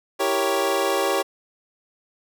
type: chord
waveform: 25% pulse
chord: E diminished seventh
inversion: none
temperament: equal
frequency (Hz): 329.6 / 392 / 466.2 / 554.4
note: E4 / G4 / Bb4 / Db5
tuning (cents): 0 / 0 / 0 / 0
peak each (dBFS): -26 / -20 / -25 / -20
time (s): 0.19-1.23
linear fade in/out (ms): 20
effects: none